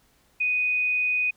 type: tone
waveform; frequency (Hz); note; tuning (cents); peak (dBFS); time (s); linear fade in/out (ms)
sine; 2489; D#7; 0; -21; 0.4-1.31; 10
effects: pink hiss -63 dBFS RMS until 1.36 s